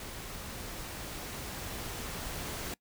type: noise with level ramp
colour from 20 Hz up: pink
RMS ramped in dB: -43 to -38 dBFS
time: 0-2.74 s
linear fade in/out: 2 ms
effects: noise-tail reverb RT60 0.1 s tail -23 dB re dry